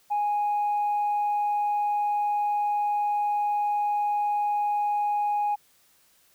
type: tone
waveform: sine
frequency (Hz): 828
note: G#5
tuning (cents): -5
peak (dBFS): -21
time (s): 0.1-5.56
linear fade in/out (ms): 20
effects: tanh soft clip ceiling -20 dBFS + white hiss -62 dBFS RMS until 6.34 s